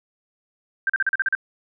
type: tone bursts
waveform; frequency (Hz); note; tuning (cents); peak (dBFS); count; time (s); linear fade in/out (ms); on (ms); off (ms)
sine; 1571; G6; +3; -17; 8; 0.87-1.351; 2; 26; 39
effects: none